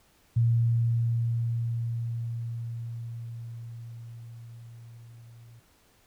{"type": "tone with level ramp", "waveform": "sine", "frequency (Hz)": 116.54, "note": "A#2", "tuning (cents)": 0, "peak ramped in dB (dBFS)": [-19, -48], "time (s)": [0.36, 5.6], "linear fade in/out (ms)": 10, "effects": ["pink hiss -63 dBFS RMS until 6.06 s"]}